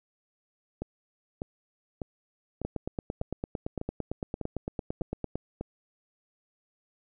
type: two click trains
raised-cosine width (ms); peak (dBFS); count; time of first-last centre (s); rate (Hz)
2; -18 / -20; 25 / 9; 2.65-5.356 / 0.82-5.61; 8.87 / 1.67
effects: none